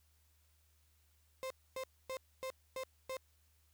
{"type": "tone bursts", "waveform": "35% pulse", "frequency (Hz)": 523.3, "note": "C5", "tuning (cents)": 0, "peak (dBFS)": -38, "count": 6, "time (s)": [1.43, 3.168], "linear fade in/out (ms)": 0, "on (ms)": 73, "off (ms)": 260, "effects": ["added 76 Hz sine -70 dBFS peak until 3.73 s", "white hiss -75 dBFS RMS until 3.73 s"]}